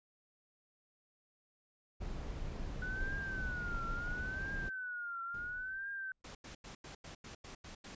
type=noise; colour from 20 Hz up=brown; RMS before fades=-41 dBFS; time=2-4.7 s; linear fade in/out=20 ms
type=tone with vibrato; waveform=sine; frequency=1480 Hz; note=F#6; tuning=in tune; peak=-39 dBFS; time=2.82-6.12 s; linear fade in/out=2 ms; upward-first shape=triangle; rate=0.73 Hz; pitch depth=150 cents each way
type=noise with exponential decay; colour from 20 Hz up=brown; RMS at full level=-47 dBFS; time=5.34-6.22 s; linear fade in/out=5 ms; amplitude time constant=190 ms
type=noise bursts; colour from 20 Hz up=pink; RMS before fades=-50 dBFS; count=9; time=6.24-7.95 s; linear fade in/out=5 ms; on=110 ms; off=90 ms
effects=resampled to 16000 Hz